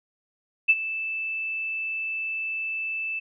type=tone with ADSR envelope; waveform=sine; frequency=2637 Hz; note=E7; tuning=in tune; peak=-12 dBFS; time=0.68-3.2 s; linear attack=19 ms; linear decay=43 ms; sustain=-15 dB; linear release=16 ms; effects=none